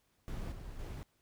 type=noise with level steps; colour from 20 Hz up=brown; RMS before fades=-40 / -46 / -42 dBFS; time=0.28-1.03 s; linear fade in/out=0 ms; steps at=0.52 / 0.79 s; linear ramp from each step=2 ms; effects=pink hiss -75 dBFS RMS until 1.21 s